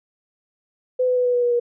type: tone with pitch steps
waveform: sine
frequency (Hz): 506 / 501.3 / 496.7 / 492.2 / 487.6 / 483.1 / 478.7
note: B4 / B4 / B4 / B4 / B4 / B4 / A#4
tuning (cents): +42 / +26 / +10 / -6 / -22 / -38 / +46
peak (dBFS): -16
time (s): 0.99-1.599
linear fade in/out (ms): 10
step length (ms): 87
effects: none